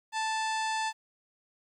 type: harmonic tone with a mistuned harmonic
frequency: 880 Hz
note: A5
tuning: in tune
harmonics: 1 / 2 / 3 / 4 / 5 / 6 / 7 / 8 / 9 / 10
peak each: -30 / -36 / -40 / -42 / -44 / -46 / -47 / -48 / -49 / -50 dBFS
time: 0.12-0.93 s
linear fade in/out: 50 ms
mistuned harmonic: 6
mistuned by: -99 cents
effects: 11-bit